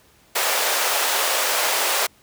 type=high-pass noise; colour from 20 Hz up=pink; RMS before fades=-21 dBFS; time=0.35-2.07 s; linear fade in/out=10 ms; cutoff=520 Hz; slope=24 dB/octave; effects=pink hiss -55 dBFS RMS until 2.22 s + high-pass 60 Hz 12 dB/octave